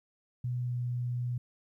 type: tone with pitch glide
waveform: sine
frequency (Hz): 123.47 to 122.55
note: B2 to B2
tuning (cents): 0 to -13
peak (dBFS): -30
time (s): 0.44-1.38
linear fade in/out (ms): 5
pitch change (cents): -13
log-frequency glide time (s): 0.64-0.72
effects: 12-bit